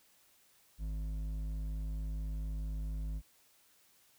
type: tone with hard clipping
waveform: sine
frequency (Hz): 52.2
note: G#1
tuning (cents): +10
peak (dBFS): -37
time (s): 0.78-3.22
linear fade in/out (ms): 50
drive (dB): 8
effects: white hiss -67 dBFS RMS until 4.18 s